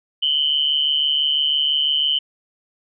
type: tone pair together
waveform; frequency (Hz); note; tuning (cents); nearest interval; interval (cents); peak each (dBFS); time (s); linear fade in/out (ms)
sine; 2960 / 3106; F#7 / G7; 0 / -17; minor second; 83; -19; 0.22-2.19; 10
effects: none